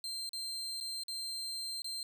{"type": "tone with dropouts", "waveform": "35% pulse", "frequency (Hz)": 4146, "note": "C8", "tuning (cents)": -17, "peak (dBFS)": -36, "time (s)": [0.04, 2.03], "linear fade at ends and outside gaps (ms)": 1, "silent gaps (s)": [[0.292, 0.332], [0.802, 0.809], [1.035, 1.082], [1.82, 1.844]], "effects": []}